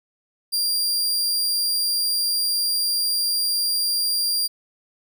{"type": "tone", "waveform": "sawtooth", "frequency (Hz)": 4771, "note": "D8", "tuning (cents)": 26, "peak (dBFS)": -17, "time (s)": [0.52, 4.48], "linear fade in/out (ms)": 20, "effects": []}